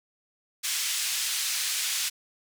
white band-pass noise, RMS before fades -29 dBFS, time 0.63-2.1 s, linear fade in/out 20 ms, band 2200 to 8200 Hz, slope 12 dB/octave, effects none

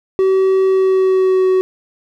triangle tone with pitch glide, 381.2 to 374 Hz, G4 to F#4, -48 to +19 cents, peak -8 dBFS, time 0.19-1.61 s, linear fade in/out 0 ms, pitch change -33 cents, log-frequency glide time 0.65-1.47 s, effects none

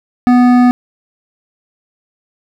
triangle tone with hard clipping, 246.9 Hz, B3, in tune, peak -7 dBFS, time 0.27-0.71 s, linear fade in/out 0 ms, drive 16 dB, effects none

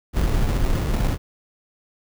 brown noise with sample-and-hold, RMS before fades -20 dBFS, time 0.13-1.18 s, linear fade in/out 50 ms, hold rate 1575 Hz, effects none

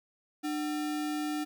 sine tone with sample-and-hold, 300 Hz, D4, 37 cents sharp, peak -30 dBFS, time 0.43-1.45 s, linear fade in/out 20 ms, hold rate 1050 Hz, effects none

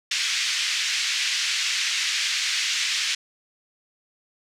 pink band-pass noise, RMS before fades -25 dBFS, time 0.11-3.15 s, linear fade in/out 5 ms, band 2000 to 6500 Hz, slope 24 dB/octave, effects none

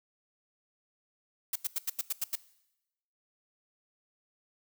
blue noise bursts, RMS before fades -31 dBFS, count 8, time 1.53-2.355 s, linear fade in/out 5 ms, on 27 ms, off 87 ms, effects noise-tail reverb RT60 0.9 s tail -19 dB re dry

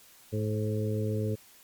harmonic tone with a mistuned harmonic, 107.6 Hz, A2, 38 cents flat, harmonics 1 / 2 / 3 / 4 / 5, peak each -29 / -35 / -39 / -34 / -39 dBFS, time 0.32-1.36 s, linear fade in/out 20 ms, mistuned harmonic 5, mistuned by -22 cents, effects white hiss -56 dBFS RMS until 1.63 s + MP3 96 kbps

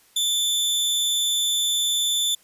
sawtooth tone with amplitude modulation, 3520 Hz, A7, in tune, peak -15 dBFS, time 0.16-2.35 s, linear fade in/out 5 ms, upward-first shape sine, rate 219 Hz, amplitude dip 45%, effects white hiss -57 dBFS RMS until 2.43 s + resampled to 32000 Hz

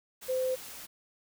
sine tone in noise, 515 Hz, C5, 28 cents flat, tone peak -27 dBFS, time 0.28-0.56 s, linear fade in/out 20 ms, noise white, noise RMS -45 dBFS, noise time 0.21-0.87 s, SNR +15 dB, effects none

